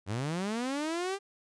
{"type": "linear sweep", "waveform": "sawtooth", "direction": "up", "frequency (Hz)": [91, 403], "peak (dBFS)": -27, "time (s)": [0.06, 1.19], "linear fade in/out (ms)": 50, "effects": ["resampled to 22050 Hz"]}